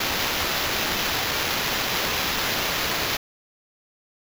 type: noise with sample-and-hold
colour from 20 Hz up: white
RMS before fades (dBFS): -25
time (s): 0-3.17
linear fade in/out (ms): 5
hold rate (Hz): 8820
effects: none